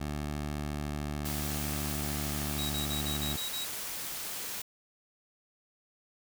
15% pulse tone with pitch glide, 74 to 73.45 Hz, D2 to D2, +14 to +1 cents, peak -27 dBFS, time 0-3.37 s, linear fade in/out 10 ms, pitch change -13 cents, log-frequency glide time 0.25-1.89 s
white noise, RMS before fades -38 dBFS, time 1.25-4.62 s, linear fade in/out 5 ms
40% pulse tone bursts, 3833 Hz, A#7, 47 cents sharp, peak -34 dBFS, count 7, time 2.58-3.648 s, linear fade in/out 10 ms, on 120 ms, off 38 ms
effects none

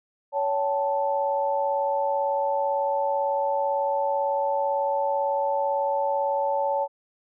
sine tone cluster, 561 / 781 / 879 Hz, C#5 / G5 / A5, +21 / -7 / -2 cents, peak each -25 / -32 / -25 dBFS, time 0.32-6.88 s, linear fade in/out 50 ms, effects none

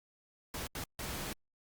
pink noise bursts at uneven times, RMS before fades -40 dBFS, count 3, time 0.54-0.67 / 0.75-0.84 / 0.99-1.33 s, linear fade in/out 2 ms, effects Opus 48 kbps

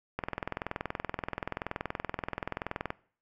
click train, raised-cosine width 0.5 ms, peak -17 dBFS, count 58, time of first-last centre 0.19-2.904 s, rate 21 Hz, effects noise-tail reverb RT60 0.5 s tail -21 dB re dry

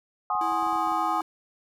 sine chord, Ab dominant seventh, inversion third, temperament equal with one note detuned, 740 / 830.6 / 1061.1 / 1244.5 Hz, Gb5 / Ab5 / C6 / Eb6, 0 / 0 / +24 / 0 cents, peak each -30 / -28 / -30 / -28 dBFS, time 0.3-1.21 s, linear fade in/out 2 ms
clicks, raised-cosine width 2 ms, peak -37 dBFS, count 8, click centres 0.352 / 0.522 / 0.627 / 0.667 / 0.728 / 0.758 / 0.873 / 0.919 s
square tone with pitch glide, 328.7 to 326.1 Hz, E4 to E4, -5 to -19 cents, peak -35 dBFS, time 0.41-1.22 s, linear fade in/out 2 ms, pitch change -14 cents, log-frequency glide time 0.76-0.83 s
effects none

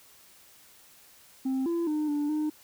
sine tone with pitch steps, 263.7 / 338.7 / 303.8 / 293.1 / 304.9 Hz, C4 / E4 / D#4 / D4 / D#4, +14 / +47 / -41 / -3 / -35 cents, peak -23 dBFS, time 1.45-2.5 s, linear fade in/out 10 ms, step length 210 ms, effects tanh soft clip ceiling -25 dBFS + white hiss -56 dBFS RMS until 2.63 s

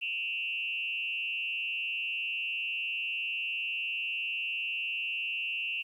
sine tone with frequency modulation, 2720 Hz, F7, 46 cents flat, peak -31 dBFS, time 0.01-5.83 s, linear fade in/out 20 ms, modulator 183 Hz, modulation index 0.88, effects 11-bit

